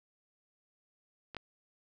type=clicks; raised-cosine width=0.3 ms; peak=-28 / -22 dBFS; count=2; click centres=1.347 / 1.367 s; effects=none

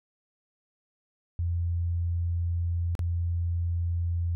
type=tone with dropouts; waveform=sine; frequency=85.7 Hz; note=F2; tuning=32 cents flat; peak=-25 dBFS; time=1.39-4.35 s; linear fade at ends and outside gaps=0 ms; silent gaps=2.952-2.992 s; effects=none

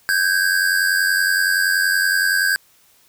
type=tone pair together; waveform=square; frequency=1546 / 1636.6 Hz; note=G6 / G#6; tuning=-24 / -26 cents; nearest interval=minor second; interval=98 cents; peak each=-19 dBFS; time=0.09-2.56 s; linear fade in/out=0 ms; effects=white hiss -55 dBFS RMS until 3.08 s

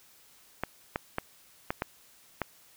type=clicks; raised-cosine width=0.5 ms; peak=-14 dBFS; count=6; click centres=0.636 / 0.959 / 1.184 / 1.705 / 1.821 / 2.417 s; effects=white hiss -59 dBFS RMS until 2.76 s

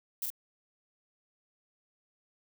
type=noise with echo; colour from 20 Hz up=violet; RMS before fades=-34 dBFS; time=0.22-0.26 s; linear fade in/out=2 ms; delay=42 ms; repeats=1; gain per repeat=-2 dB; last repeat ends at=0.302 s; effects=none

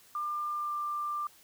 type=tone with pitch glide; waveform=sine; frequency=1196 to 1187.1 Hz; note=D6 to D6; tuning=+31 to +18 cents; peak=-31 dBFS; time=0.15-1.27 s; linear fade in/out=2 ms; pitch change=-13 cents; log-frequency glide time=0.56-0.74 s; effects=white hiss -59 dBFS RMS until 1.43 s

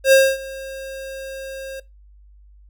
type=tone with ADSR envelope; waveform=square; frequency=536 Hz; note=C5; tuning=42 cents sharp; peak=-8 dBFS; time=0.04-1.8 s; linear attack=82 ms; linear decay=250 ms; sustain=-22 dB; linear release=6 ms; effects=noise-tail reverb RT60 0.2 s tail -20 dB re dry + added 50 Hz sine -45 dBFS peak until 2.69 s

